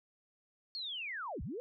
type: linear two-way sweep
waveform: sine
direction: down then up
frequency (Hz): 4400 to 44.44 to 516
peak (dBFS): -38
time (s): 0.75-1.6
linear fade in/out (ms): 0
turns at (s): 1.42
effects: none